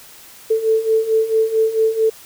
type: beating tone pair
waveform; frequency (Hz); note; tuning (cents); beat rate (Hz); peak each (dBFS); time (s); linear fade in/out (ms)
sine; 440 / 444.5; A4 / A4; 0 / +18; 4.5; -19 / -15; 0.5-2.1; 10
effects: white hiss -42 dBFS RMS until 2.25 s